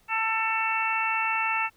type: harmonic tone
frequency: 445.3 Hz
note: A4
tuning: 21 cents sharp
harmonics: 2 / 3 / 4 / 5 / 6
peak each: -29 / -30 / -34 / -32 / -28 dBFS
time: 0.08-1.7 s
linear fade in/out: 50 ms
effects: pink hiss -63 dBFS RMS until 1.76 s